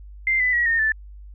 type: tone with pitch steps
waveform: sine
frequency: 2088 / 1999.5 / 1914.7 / 1833.5 / 1755.8 Hz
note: C7 / B6 / A#6 / A#6 / A6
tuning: -4 / +21 / +46 / -29 / -4 cents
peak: -17 dBFS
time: 0.27-0.92 s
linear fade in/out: 2 ms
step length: 130 ms
effects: added 50 Hz sine -38 dBFS peak until 1.34 s